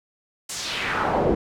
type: noise with band-pass filter sweep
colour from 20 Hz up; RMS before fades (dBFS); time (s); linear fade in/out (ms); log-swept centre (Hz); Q
brown; -24; 0.49-1.35; 5; 8300 to 360; 1.9
effects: none